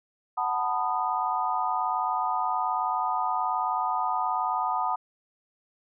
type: chord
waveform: sine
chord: B dominant seventh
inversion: second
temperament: just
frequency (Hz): 740.8 / 889 / 987.8 / 1234.7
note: F#5 / A5 / B5 / D#6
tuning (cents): +2 / +18 / 0 / -14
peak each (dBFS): -30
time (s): 0.37-4.96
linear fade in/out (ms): 10
effects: none